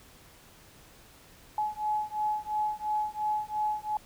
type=beating tone pair; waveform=sine; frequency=848 / 850.9 Hz; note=G#5 / G#5; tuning=+36 / +42 cents; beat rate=2.9 Hz; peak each=-31 dBFS; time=1.58-3.97 s; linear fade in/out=2 ms; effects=pink hiss -55 dBFS RMS until 4.05 s